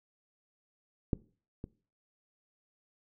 clicks, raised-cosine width 3 ms, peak -15 / -26 dBFS, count 2, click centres 1.132 / 1.641 s, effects noise-tail reverb RT60 0.4 s tail -21 dB re dry

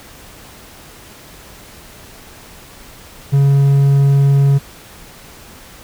triangle tone, 139.3 Hz, C#3, 9 cents sharp, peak -6 dBFS, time 3.32-4.59 s, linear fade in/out 20 ms, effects pink hiss -39 dBFS RMS until 5.83 s

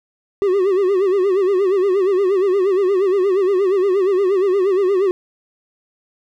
triangle tone with vibrato, 383.7 Hz, G4, 37 cents flat, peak -11 dBFS, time 0.42-5.11 s, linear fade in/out 0 ms, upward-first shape sine, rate 8.5 Hz, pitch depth 110 cents each way, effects none

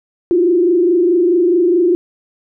sine tone with frequency modulation, 350.6 Hz, F4, 7 cents sharp, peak -9 dBFS, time 0.31-1.95 s, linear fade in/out 0 ms, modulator 24.7 Hz, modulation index 0.87, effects none

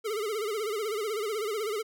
square tone with vibrato, 426.9 Hz, G#4, 48 cents sharp, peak -30 dBFS, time 0.04-1.83 s, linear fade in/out 20 ms, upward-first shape sine, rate 16 Hz, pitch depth 110 cents each way, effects none

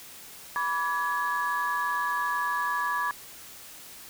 sine tone cluster, 983 / 1155 / 1681 Hz, B5 / D6 / G#6, -8 / -29 / +20 cents, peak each -29 dBFS, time 0.56-3.11 s, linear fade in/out 0 ms, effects tanh soft clip ceiling -19 dBFS + white hiss -46 dBFS RMS until 4.09 s

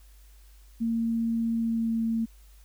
sine tone with pitch glide, 229 to 226.6 Hz, A#3 to A#3, -31 to -49 cents, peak -24 dBFS, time 0.8-2.26 s, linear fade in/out 20 ms, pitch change -18 cents, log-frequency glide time 1.54-1.98 s, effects added 50 Hz sine -50 dBFS peak until 2.64 s + white hiss -62 dBFS RMS until 2.64 s

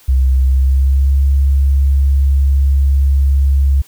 sine tone with pitch glide, 65.4 to 68.73 Hz, C2 to C#2, 0 to -14 cents, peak -8 dBFS, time 0.08-3.82 s, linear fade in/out 10 ms, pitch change +86 cents, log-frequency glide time 0.4-1.18 s, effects white hiss -46 dBFS RMS until 3.87 s

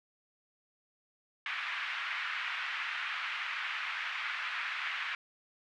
white band-pass noise, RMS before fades -37 dBFS, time 1.46-5.15 s, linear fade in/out 2 ms, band 1200 to 2600 Hz, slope 24 dB/octave, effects none

